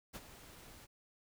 pink noise with ADSR envelope, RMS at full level -45 dBFS, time 0.13-0.87 s, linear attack 26 ms, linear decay 38 ms, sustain -11 dB, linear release 30 ms, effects none

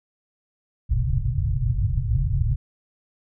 white low-pass noise, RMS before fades -22 dBFS, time 0.89-2.56 s, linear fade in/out 10 ms, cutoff 140 Hz, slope 96 dB/octave, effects none

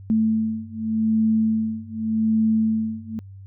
sine beating tone pair, 220 / 220.85 Hz, A3 / A3, 0 / +7 cents, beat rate 0.85 Hz, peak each -22 / -21 dBFS, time 0.1-3.19 s, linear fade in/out 0 ms, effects added 97 Hz sine -38 dBFS peak until 3.46 s

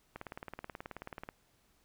click train, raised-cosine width 0.5 ms, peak -27 dBFS, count 22, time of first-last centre 0.16-1.289 s, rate 18.6 Hz, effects pink hiss -71 dBFS RMS until 1.84 s

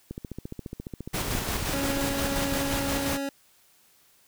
click train, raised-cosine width 3 ms, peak -22 dBFS, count 36, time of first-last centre 0.11-2.524 s, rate 14.5 Hz
pink noise with tremolo, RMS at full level -29 dBFS, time 1.13-3.18 s, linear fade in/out 20 ms, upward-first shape square, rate 5.7 Hz, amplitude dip 30%
25% pulse tone, 277.2 Hz, C#4, in tune, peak -25 dBFS, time 1.73-3.29 s, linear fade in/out 2 ms
effects white hiss -61 dBFS RMS until 4.27 s

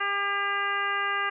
harmonic tone with a mistuned harmonic, 400 Hz, G4, 35 cents sharp, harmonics 1 / 2 / 3 / 4 / 5 / 6 / 7, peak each -39 / -36 / -29 / -30 / -32 / -40 / -36 dBFS, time 0-1.3 s, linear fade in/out 10 ms, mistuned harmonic 4, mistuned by +16 cents, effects none

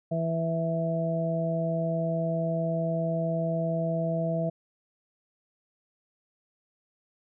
harmonic tone, 164.6 Hz, E3, 2 cents flat, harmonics 1 / 2 / 3 / 4, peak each -28 / -38 / -36 / -29 dBFS, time 0.11-4.5 s, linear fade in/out 10 ms, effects none

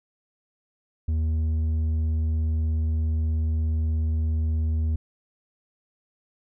square tone with low-pass filter, 79.2 Hz, D#2, 31 cents sharp, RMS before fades -24 dBFS, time 1.08-4.96 s, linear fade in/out 5 ms, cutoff 160 Hz, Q 0.89, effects none

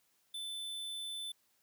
square tone, 3520 Hz, A7, in tune, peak -40 dBFS, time 0.34-1.32 s, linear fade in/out 5 ms, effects white hiss -74 dBFS RMS until 1.62 s + high-pass 100 Hz 12 dB/octave

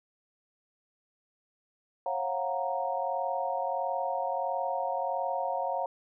sine chord, Gb major seventh, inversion second, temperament equal with one note detuned, 544.5 / 698.5 / 740 / 932.3 Hz, Db5 / F5 / Gb5 / Bb5, -31 / 0 / 0 / 0 cents, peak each -34 dBFS, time 2.06-5.86 s, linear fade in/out 2 ms, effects none

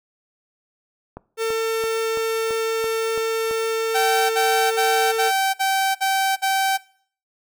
click train, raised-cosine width 1 ms, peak -20 dBFS, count 8, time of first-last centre 1.17-3.511 s, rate 2.99 Hz
45% pulse tone, 449.1 Hz, A4, 35 cents sharp, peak -20 dBFS, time 1.37-5.32 s, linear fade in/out 50 ms
sawtooth tone bursts, 773 Hz, G5, 24 cents flat, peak -14 dBFS, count 7, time 3.94-6.778 s, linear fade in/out 20 ms, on 360 ms, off 53 ms
effects noise-tail reverb RT60 0.5 s tail -20 dB re dry

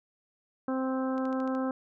harmonic tone, 261.6 Hz, C4, in tune, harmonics 1 / 2 / 3 / 4 / 5 / 6, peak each -29 / -34 / -40 / -41 / -41 / -47 dBFS, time 0.68-1.71 s, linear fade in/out 2 ms
click train, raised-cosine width 0.2 ms, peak -33 dBFS, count 6, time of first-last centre 1.18-1.55 s, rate 13.5 Hz
effects none

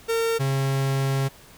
45% pulse tone pair in turn, 456.5 / 135.72 Hz, A#4 / C#3, -36 / -36 cents, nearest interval octave + major sixth, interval 2100 cents, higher first, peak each -21 dBFS, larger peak neither, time 0.08-0.39 / 0.39-1.29 s, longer second, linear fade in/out 20 ms, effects pink hiss -49 dBFS RMS until 1.57 s

